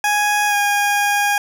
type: tone with pitch glide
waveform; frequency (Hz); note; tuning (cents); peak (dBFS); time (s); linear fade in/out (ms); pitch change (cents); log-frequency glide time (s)
20% pulse; 830.6 to 816.8; G#5 to G#5; 0 to -29; -10; 0.04-1.38; 2; -29; 0.48-0.55
effects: none